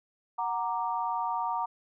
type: chord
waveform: sine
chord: Gb augmented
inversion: none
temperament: equal with one note detuned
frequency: 740 / 932.3 / 1178.1 Hz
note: Gb5 / Bb5 / D6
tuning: 0 / 0 / +5 cents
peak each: -34 / -30 / -35 dBFS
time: 0.38-1.66 s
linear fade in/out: 10 ms
effects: none